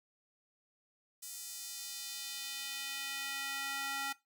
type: tone with high-pass filter sweep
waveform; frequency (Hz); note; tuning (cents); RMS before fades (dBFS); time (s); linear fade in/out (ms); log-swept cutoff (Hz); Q
square; 275.4; C#4; -11; -41; 1.22-4.13; 10; 7300 to 1200; 1.1
effects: noise-tail reverb RT60 0.2 s tail -19 dB re dry